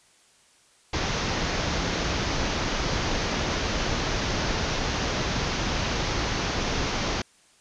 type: low-pass noise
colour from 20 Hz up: pink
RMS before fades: -27 dBFS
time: 0.93-7.22 s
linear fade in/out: 5 ms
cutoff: 6500 Hz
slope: 96 dB/octave
effects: white hiss -59 dBFS RMS until 7.6 s + resampled to 22050 Hz